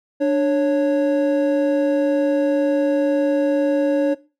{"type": "tone pair together", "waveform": "triangle", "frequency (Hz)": [295, 553], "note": ["D4", "C#5"], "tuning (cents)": [8, -4], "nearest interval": "major seventh", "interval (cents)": 1088, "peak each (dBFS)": -16, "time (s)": [0.2, 4.15], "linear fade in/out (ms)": 20, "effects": ["noise-tail reverb RT60 0.3 s tail -19 dB re dry"]}